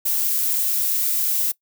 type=noise; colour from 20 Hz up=violet; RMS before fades=-21 dBFS; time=0.05-1.52 s; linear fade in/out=10 ms; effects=noise-tail reverb RT60 0.1 s tail -21 dB re dry